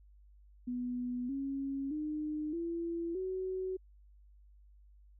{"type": "tone with pitch steps", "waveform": "sine", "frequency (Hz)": [246.9, 274, 304, 337.3, 374.2], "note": ["B3", "C#4", "D#4", "E4", "F#4"], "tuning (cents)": [0, -20, -40, 40, 20], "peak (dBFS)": -34, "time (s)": [0.67, 3.77], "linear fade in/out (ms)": 10, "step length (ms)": 620, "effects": ["added 50 Hz sine -57 dBFS peak until 5.19 s"]}